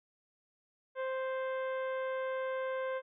harmonic tone with a mistuned harmonic, 523.3 Hz, C5, in tune, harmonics 1 / 2 / 3 / 4 / 5 / 6 / 7, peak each -34 / -42 / -44 / -50 / -59 / -60 / -63 dBFS, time 0.95-3.02 s, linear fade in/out 50 ms, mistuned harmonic 7, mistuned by -68 cents, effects none

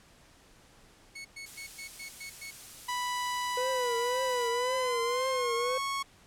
sawtooth tone bursts, 2205 Hz, C#7, 10 cents flat, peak -37 dBFS, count 7, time 1.15-2.51 s, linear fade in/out 10 ms, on 100 ms, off 110 ms
blue noise, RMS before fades -44 dBFS, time 1.46-4.48 s, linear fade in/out 0 ms
sawtooth tone with pitch glide, 987.8 to 1102.4 Hz, B5 to C#6, 0 to -10 cents, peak -27 dBFS, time 2.88-6.03 s, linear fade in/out 10 ms, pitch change +190 cents, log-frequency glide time 4.51-5.74 s
triangle tone with vibrato, 493.9 Hz, B4, in tune, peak -28 dBFS, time 3.57-5.78 s, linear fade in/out 5 ms, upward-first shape triangle, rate 1.9 Hz, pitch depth 120 cents each way
effects pink hiss -59 dBFS RMS until 6.26 s + low-pass 10000 Hz 12 dB/octave

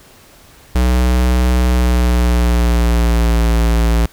square tone with pitch glide, 62 to 57.18 Hz, B1 to A#1, +7 to -33 cents, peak -11 dBFS, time 0.75-4.06 s, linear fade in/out 5 ms, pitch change -140 cents, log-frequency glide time 1.6-3.46 s, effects pink hiss -44 dBFS RMS until 4.12 s

